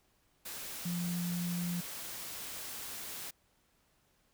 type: tone in noise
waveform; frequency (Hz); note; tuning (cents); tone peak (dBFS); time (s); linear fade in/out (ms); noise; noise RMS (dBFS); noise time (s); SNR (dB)
sine; 174.61; F3; 0; -33; 0.85-1.81; 10; white; -43; 0.45-3.31; +7
effects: pink hiss -72 dBFS RMS until 4.33 s